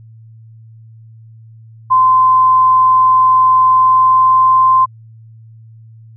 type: tone with pitch glide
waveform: sine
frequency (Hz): 1033 to 1041.4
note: C6 to C6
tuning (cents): -22 to -8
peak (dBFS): -6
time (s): 1.9-4.86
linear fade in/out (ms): 20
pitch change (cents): +14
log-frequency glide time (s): 3.67-4.72
effects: added 112 Hz sine -36 dBFS peak until 6.16 s